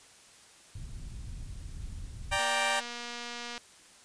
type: low-pass noise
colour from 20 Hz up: pink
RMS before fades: -41 dBFS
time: 0.75-2.38 s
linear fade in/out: 5 ms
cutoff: 100 Hz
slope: 12 dB/octave
type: chord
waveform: 15% pulse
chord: G minor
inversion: second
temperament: equal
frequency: 587.3 / 784 / 932.3 Hz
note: D5 / G5 / Bb5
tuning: 0 / 0 / 0 cents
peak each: -26 / -24 / -26 dBFS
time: 2.31-2.81 s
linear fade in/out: 20 ms
type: click train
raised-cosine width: 0.2 ms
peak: -23 dBFS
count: 285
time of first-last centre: 2.39-3.578 s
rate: 239 Hz
effects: white hiss -56 dBFS RMS until 4.04 s + resampled to 22050 Hz